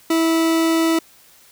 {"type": "tone", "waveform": "40% pulse", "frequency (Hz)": 326.9, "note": "E4", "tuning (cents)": -14, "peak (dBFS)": -14, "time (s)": [0.1, 0.99], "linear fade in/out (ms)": 5, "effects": ["white hiss -50 dBFS RMS until 1.51 s"]}